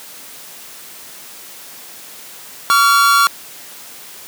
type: tone pair together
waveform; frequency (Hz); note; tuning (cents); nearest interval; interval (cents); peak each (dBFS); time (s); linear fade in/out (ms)
45% pulse; 1135.3 / 1384; C#6 / F6; +41 / -16; minor third; 343; -12; 2.7-3.27; 0
effects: white hiss -36 dBFS RMS until 4.27 s + high-pass 150 Hz 12 dB/octave